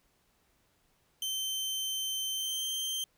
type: tone with pitch glide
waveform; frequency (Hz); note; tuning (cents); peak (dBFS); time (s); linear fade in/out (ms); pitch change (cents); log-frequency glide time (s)
sawtooth; 3100 to 3141; G7 to G7; -20 to +3; -29; 1.22-3.04; 2; +23; 2.34-2.64
effects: pink hiss -71 dBFS RMS until 3.17 s